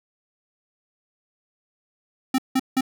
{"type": "tone bursts", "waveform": "square", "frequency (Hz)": 261.6, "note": "C4", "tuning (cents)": 0, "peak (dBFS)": -18, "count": 3, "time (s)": [2.34, 2.809], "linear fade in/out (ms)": 5, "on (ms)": 43, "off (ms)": 170, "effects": []}